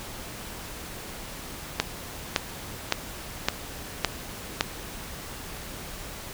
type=click train; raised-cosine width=0.2 ms; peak=-3 dBFS; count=6; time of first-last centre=1.8-4.609 s; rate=1.78 Hz; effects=pink hiss -39 dBFS RMS until 6.33 s